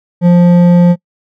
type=tone with hard clipping; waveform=sine; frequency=175.2 Hz; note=F3; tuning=6 cents sharp; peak=-5 dBFS; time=0.21-0.96 s; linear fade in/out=50 ms; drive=8 dB; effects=noise-tail reverb RT60 0.1 s tail -25 dB re dry